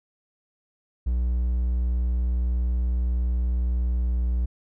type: tone with pitch glide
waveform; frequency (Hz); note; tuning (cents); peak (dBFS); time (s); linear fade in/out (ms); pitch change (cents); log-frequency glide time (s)
triangle; 60.8 to 60.41; B1 to B1; -26 to -38; -19; 1.06-4.46; 10; -12; 3.92-4.16
effects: none